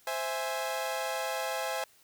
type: chord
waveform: sawtooth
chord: C augmented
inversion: none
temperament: equal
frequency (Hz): 523.3 / 659.3 / 830.6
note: C5 / E5 / G#5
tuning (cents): 0 / 0 / 0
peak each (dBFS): -32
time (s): 0.07-1.84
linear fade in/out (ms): 2
effects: white hiss -62 dBFS RMS until 2.03 s